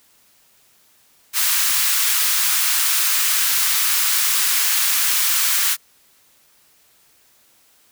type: high-pass noise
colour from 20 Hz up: white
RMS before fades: -18 dBFS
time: 1.33-5.77 s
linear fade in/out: 50 ms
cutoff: 1100 Hz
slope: 24 dB/octave
effects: white hiss -56 dBFS RMS until 7.91 s